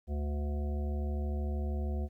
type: harmonic tone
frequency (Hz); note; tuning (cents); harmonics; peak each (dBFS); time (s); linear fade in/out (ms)
72.8; D2; -15; 1 / 3 / 5 / 7 / 9 / 10; -31 / -41 / -45 / -48 / -50 / -51; 0.07-2.09; 50
effects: 12-bit